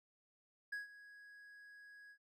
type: tone with ADSR envelope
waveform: triangle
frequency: 1661.2 Hz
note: G#6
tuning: in tune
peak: -37 dBFS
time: 0.72-2.18 s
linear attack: 9 ms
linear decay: 140 ms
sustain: -17 dB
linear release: 73 ms
effects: none